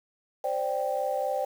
sine chord, C suspended second, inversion none, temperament equal, 523.3 / 587.3 / 784 Hz, C5 / D5 / G5, 0 / 0 / 0 cents, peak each -30 dBFS, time 0.44-1.45 s, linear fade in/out 5 ms, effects tanh soft clip ceiling -16 dBFS + 8-bit

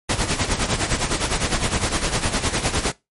pink noise with tremolo, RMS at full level -19 dBFS, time 0.09-2.92 s, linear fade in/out 5 ms, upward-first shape sine, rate 9.8 Hz, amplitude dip 70%, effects noise-tail reverb RT60 0.2 s tail -20 dB re dry + MP3 48 kbps

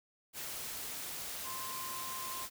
sine tone in noise, 1046.5 Hz, C6, in tune, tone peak -43 dBFS, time 1.43-2.48 s, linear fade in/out 50 ms, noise white, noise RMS -42 dBFS, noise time 0.33-2.5 s, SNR -4 dB, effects none

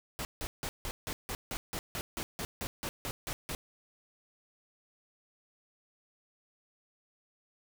pink noise bursts, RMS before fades -37 dBFS, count 16, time 0.19-3.55 s, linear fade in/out 0 ms, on 60 ms, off 160 ms, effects none

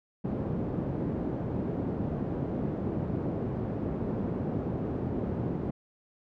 pink band-pass noise, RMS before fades -32 dBFS, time 0.24-5.71 s, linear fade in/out 10 ms, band 110 to 410 Hz, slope 12 dB/octave, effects none

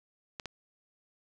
clicks, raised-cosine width 0.2 ms, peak -21 dBFS, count 2, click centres 0.398 / 0.457 s, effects none

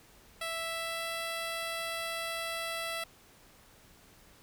10% pulse tone with pitch glide, 660 to 663.8 Hz, E5 to E5, +2 to +12 cents, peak -26 dBFS, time 0.41-3.04 s, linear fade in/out 5 ms, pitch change +10 cents, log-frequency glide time 0.68-1.07 s, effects pink hiss -59 dBFS RMS until 4.42 s

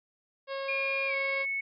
harmonic tone, 545 Hz, C#5, 29 cents flat, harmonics 1 / 2 / 3 / 4 / 5 / 6 / 7 / 8 / 9, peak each -34 / -40 / -44 / -46 / -48 / -50 / -51 / -52 / -53 dBFS, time 0.47-1.46 s, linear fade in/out 50 ms
sine tone with pitch glide, 2418 to 2205 Hz, D7 to C#7, +50 to -10 cents, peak -29 dBFS, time 0.68-1.61 s, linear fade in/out 10 ms, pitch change -160 cents, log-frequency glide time 1.07-1.15 s
effects none

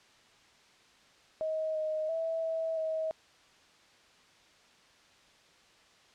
sine tone with pitch steps, 631 / 623 / 653 / 649 / 637 Hz, D#5 / D#5 / E5 / E5 / D#5, +24 / +2 / -17 / -27 / +41 cents, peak -30 dBFS, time 1.41-3.11 s, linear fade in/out 0 ms, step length 340 ms, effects white hiss -61 dBFS RMS until 6.14 s + low-pass 5000 Hz 12 dB/octave

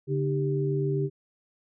sine tone cluster, 142.8 / 306 / 393.9 Hz, D3 / D#4 / G4, -48 / -29 / +8 cents, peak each -26 / -35 / -28 dBFS, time 0.07-1.1 s, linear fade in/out 50 ms, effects none

